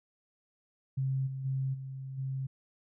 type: tone with level steps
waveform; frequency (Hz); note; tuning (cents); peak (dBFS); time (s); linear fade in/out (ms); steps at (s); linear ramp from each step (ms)
sine; 133.5; C3; +35; -28 / -35 / -29 / -38 / -32; 0.97-2.47; 10; 1.26 / 1.44 / 1.73 / 2.17; 20
effects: none